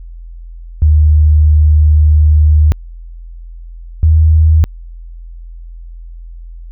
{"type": "tone pair in turn", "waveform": "sine", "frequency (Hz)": [76.2, 78.94], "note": ["D#2", "D#2"], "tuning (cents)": [-36, 26], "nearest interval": "minor second", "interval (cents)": 62, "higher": "second", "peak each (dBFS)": -4, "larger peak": "neither", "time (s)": [[0.82, 2.72], [4.03, 4.64]], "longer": "first", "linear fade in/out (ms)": 0, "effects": ["added 42 Hz sine -27 dBFS peak until 6.71 s"]}